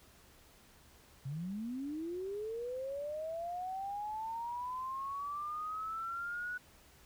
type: linear sweep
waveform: sine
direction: up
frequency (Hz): 128.5 to 1480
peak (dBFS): -37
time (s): 1.25-6.58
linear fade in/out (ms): 10
effects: added 70 Hz sine -68 dBFS peak until 7.05 s + pink hiss -62 dBFS RMS until 7.05 s